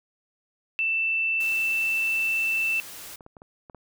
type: tone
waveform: sine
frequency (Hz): 2662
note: E7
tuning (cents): +16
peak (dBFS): -22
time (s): 0.79-2.8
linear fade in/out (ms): 0
type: noise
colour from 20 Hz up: white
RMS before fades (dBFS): -41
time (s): 1.4-3.16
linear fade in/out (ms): 5
type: clicks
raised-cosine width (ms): 1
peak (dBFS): -31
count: 6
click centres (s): 3.208 / 3.264 / 3.368 / 3.419 / 3.698 / 3.747
effects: none